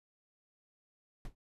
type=noise with exponential decay; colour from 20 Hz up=brown; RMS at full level=-35 dBFS; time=1.25-1.35 s; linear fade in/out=2 ms; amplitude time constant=21 ms; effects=resampled to 32000 Hz